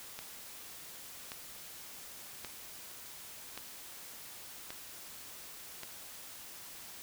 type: click train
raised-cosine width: 0.2 ms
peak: -24 dBFS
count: 6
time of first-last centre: 0.19-5.833 s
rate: 0.886 Hz
effects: white hiss -49 dBFS RMS until 7.02 s